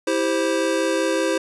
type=chord; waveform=square; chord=C major; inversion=first; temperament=just; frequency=327 / 392.4 / 523.3 Hz; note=E4 / G4 / C5; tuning=-14 / +2 / 0 cents; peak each=-24 / -26 / -23 dBFS; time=0.07-1.38 s; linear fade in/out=5 ms; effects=resampled to 24000 Hz + 8-bit